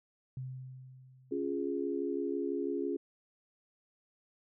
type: tone with exponential decay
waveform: sine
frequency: 129.5 Hz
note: C3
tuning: 17 cents flat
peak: -36 dBFS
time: 0.37-1.98 s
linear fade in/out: 2 ms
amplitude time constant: 350 ms
type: chord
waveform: sine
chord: Db major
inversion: none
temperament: equal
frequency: 277.2 / 349.2 / 415.3 Hz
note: Db4 / F4 / Ab4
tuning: 0 / 0 / 0 cents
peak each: -36 dBFS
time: 1.31-2.97 s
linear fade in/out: 10 ms
effects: none